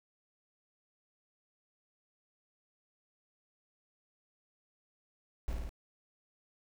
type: noise with echo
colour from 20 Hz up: brown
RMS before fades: -34 dBFS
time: 5.48-5.53 s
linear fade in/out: 0 ms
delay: 54 ms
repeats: 3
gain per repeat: -2 dB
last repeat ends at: 5.692 s
effects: none